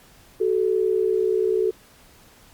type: tone pair together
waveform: sine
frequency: 375.2 / 435.6 Hz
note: F#4 / A4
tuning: +24 / -17 cents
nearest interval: minor third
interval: 259 cents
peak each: -21 dBFS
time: 0.4-1.71 s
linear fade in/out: 10 ms
effects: pink hiss -52 dBFS RMS until 2.53 s + Opus 48 kbps